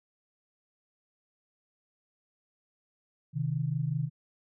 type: tone pair together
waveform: sine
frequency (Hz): 130.3 / 155.6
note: C3 / D#3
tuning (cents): -7 / 0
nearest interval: minor third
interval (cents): 307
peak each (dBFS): -31 / -30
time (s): 3.33-4.1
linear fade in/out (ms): 50
effects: none